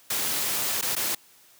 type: noise with dropouts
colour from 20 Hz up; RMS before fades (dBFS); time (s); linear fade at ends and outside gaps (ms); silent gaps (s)
white; -27; 0.1-1.15; 5; 0.813-0.824 / 0.953-0.963
effects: white hiss -56 dBFS RMS until 1.59 s + high-pass 100 Hz 12 dB/octave